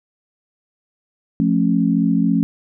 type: chord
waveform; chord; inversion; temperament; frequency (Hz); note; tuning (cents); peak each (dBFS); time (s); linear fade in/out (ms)
sine; F augmented; none; just; 174.61 / 218.3 / 272.8; F3 / A3 / C#4; 0 / -13 / -28; -18; 1.4-2.43; 0
effects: none